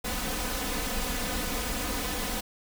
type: noise with comb filter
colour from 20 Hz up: pink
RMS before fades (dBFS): -31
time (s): 0.04-2.41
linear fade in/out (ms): 10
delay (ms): 4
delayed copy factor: +0.95
effects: none